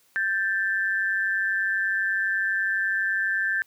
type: tone pair together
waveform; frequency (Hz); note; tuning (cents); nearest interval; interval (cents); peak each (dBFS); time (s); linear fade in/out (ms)
sine; 1568 / 1760; G6 / A6; 0 / 0; major second; 200; -25; 0.16-3.62; 0
effects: white hiss -62 dBFS RMS until 3.66 s + high-pass 100 Hz 12 dB/octave